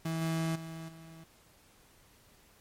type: tone with level steps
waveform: 35% pulse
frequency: 162.8 Hz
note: E3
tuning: 21 cents flat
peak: -30 / -28 / -39 / -47 dBFS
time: 0.05-1.24 s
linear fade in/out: 5 ms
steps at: 0.21 / 0.55 / 0.88 s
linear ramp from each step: 10 ms
effects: pink hiss -62 dBFS RMS until 2.6 s + MP3 64 kbps